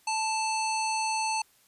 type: harmonic tone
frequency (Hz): 880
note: A5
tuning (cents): 0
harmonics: 1 / 3 / 5 / 7 / 9 / 10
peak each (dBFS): -28 / -34 / -36 / -37 / -44 / -41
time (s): 0.07-1.42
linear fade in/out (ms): 5
effects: white hiss -63 dBFS RMS until 1.67 s + resampled to 32000 Hz